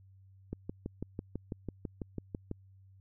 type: click train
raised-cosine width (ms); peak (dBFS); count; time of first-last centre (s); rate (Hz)
3; -24; 13; 0.53-2.513; 6.05
effects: added 96 Hz sine -56 dBFS peak until 3 s